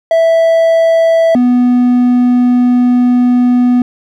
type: tone pair in turn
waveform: triangle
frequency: 658 / 246.5 Hz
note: E5 / B3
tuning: -3 / -3 cents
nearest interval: octave + perfect fourth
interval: 1700 cents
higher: first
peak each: -4 dBFS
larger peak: neither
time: 0.11-1.35 / 1.35-3.82 s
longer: second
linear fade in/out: 2 ms
effects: none